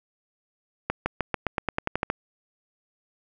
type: accelerating click train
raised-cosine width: 0.5 ms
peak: -9 dBFS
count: 12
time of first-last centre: 0.9-2.101 s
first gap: 160 ms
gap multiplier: 0.92
effects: none